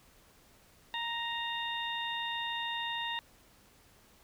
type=harmonic tone with a mistuned harmonic; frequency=933 Hz; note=A#5; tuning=1 cent sharp; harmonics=1 / 2 / 3 / 4; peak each=-38 / -39 / -40 / -39 dBFS; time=0.94-3.19 s; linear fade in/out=0 ms; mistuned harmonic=4; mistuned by=-29 cents; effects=pink hiss -62 dBFS RMS until 4.23 s